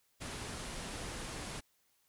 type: low-pass noise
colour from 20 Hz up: pink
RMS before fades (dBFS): -43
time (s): 0.2-1.61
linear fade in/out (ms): 20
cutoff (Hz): 11000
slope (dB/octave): 96
effects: white hiss -74 dBFS RMS until 2.08 s